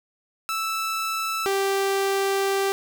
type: tone pair in turn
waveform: sawtooth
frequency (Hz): 1318 / 391.8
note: E6 / G4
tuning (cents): -1 / -1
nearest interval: octave + major sixth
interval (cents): 2100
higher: first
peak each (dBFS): -21 / -17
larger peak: second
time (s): 0.49-1.46 / 1.46-2.72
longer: second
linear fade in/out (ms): 0
effects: none